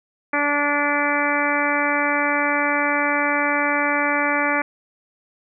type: harmonic tone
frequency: 290 Hz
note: D4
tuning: 22 cents flat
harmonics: 1 / 2 / 3 / 4 / 5 / 6 / 7 / 8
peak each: -26 / -26 / -26 / -26 / -26 / -26 / -26 / -26 dBFS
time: 0.33-4.62 s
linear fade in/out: 5 ms
effects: none